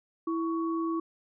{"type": "tone pair together", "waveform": "sine", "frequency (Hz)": [329.6, 1117.6], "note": ["E4", "C#6"], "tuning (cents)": [0, 14], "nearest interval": "octave + major sixth", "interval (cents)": 2114, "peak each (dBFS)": [-28, -35], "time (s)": [0.27, 1], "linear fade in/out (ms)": 5, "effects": []}